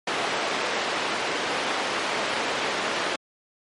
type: band-pass noise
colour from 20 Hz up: pink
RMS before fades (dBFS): -27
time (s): 0.07-3.16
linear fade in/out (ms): 5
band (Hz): 400 to 3700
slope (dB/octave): 12
effects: MP3 48 kbps